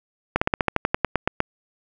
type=slowing click train; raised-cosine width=0.5 ms; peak=-3 dBFS; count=13; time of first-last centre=0.36-1.404 s; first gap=55 ms; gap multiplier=1.08; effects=none